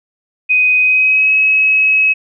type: tone with pitch glide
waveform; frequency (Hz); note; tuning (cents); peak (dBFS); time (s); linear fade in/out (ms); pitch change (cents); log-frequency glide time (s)
sine; 2503 to 2562; D#7 to E7; +10 to -50; -8; 0.49-2.14; 20; +40; 0.8-1.32
effects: none